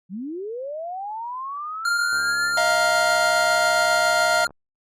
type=linear sweep; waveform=sine; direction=up; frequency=169.9 to 1800 Hz; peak=-28 dBFS; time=0.09-2.54 s; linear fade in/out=50 ms
type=tone with tremolo; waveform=square; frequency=1400 Hz; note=F6; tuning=4 cents sharp; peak=-20 dBFS; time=1.85-4.47 s; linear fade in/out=2 ms; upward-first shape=triangle; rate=7.3 Hz; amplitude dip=25%
type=click train; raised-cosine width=1 ms; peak=-29 dBFS; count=170; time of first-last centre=2.13-4.507 s; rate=71.1 Hz
type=chord; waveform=square; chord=Eb suspended second; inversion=none; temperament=equal with one note detuned; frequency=633.1 / 698.5 / 932.3 Hz; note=Eb5 / F5 / Bb5; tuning=+30 / 0 / 0 cents; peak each=-24 / -23 / -29 dBFS; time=2.57-4.45 s; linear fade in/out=5 ms
effects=low-pass 10000 Hz 12 dB/octave + Opus 48 kbps